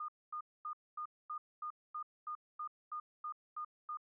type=tone bursts; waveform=sine; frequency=1221 Hz; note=D#6; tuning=33 cents flat; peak=-39 dBFS; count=13; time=0-3.972 s; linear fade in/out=5 ms; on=84 ms; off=240 ms; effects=none